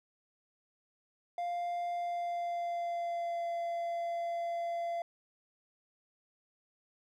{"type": "tone with pitch glide", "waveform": "triangle", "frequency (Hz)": [698.5, 683.7], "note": ["F5", "F5"], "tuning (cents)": [0, -37], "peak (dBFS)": -31, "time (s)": [1.38, 5.02], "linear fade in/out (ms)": 2, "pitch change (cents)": -37, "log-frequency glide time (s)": [1.92, 3.5], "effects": []}